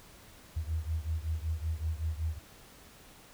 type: beating tone pair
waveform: sine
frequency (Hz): 77.78 / 83.08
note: D#2 / E2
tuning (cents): 0 / +14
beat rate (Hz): 5.3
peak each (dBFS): -33 / -35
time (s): 0.56-2.39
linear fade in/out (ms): 10
effects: pink hiss -55 dBFS RMS until 3.33 s